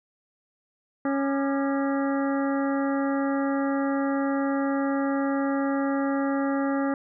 harmonic tone with a mistuned harmonic, 275.8 Hz, C#4, 9 cents flat, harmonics 1 / 2 / 3 / 4 / 5 / 6 / 7, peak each -24 / -30 / -34 / -36 / -38 / -40 / -41 dBFS, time 1.05-6.94 s, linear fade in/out 2 ms, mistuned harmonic 4, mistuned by +140 cents, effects none

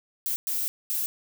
violet noise bursts at uneven times, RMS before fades -28 dBFS, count 3, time 0.26-0.36 / 0.47-0.68 / 0.9-1.06 s, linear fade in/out 0 ms, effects none

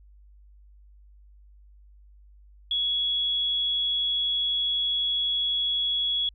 sine tone, 3356 Hz, G#7, 17 cents sharp, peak -23 dBFS, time 2.71-6.29 s, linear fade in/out 2 ms, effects added 50 Hz sine -50 dBFS peak until 6.34 s

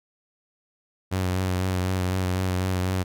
sawtooth tone with vibrato, 92.5 Hz, F#2, in tune, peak -19 dBFS, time 1.11-3.04 s, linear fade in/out 20 ms, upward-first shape sine, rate 4 Hz, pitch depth 29 cents each way, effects none

